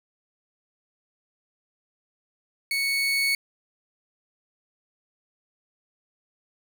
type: tone with level ramp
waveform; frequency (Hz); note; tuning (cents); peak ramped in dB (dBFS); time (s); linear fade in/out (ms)
30% pulse; 2217; C#7; 0; -21 to -18; 2.71-3.35; 2
effects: none